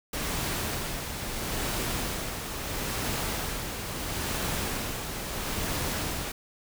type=noise with tremolo; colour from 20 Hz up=pink; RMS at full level=-30 dBFS; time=0.13-6.32 s; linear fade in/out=5 ms; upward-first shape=sine; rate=0.75 Hz; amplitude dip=45%; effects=none